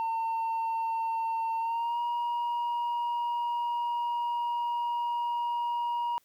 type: tone with pitch glide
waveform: sine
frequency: 906 to 952.1 Hz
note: A#5 to A#5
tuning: -50 to +36 cents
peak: -25 dBFS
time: 0-6.18 s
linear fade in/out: 0 ms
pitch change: +86 cents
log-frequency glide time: 1.58-2 s
effects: tanh soft clip ceiling -27 dBFS + white hiss -68 dBFS RMS until 6.24 s